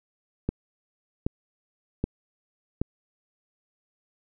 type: click train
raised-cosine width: 3 ms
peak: -12 dBFS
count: 4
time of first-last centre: 0.49-2.816 s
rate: 1.29 Hz
effects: none